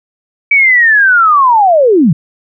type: linear sweep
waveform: sine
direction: down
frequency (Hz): 2297 to 135.7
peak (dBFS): -4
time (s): 0.51-2.13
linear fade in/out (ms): 5
effects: none